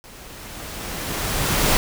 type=noise with level ramp; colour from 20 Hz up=pink; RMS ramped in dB=-43 to -17 dBFS; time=0.04-1.77 s; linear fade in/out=0 ms; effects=none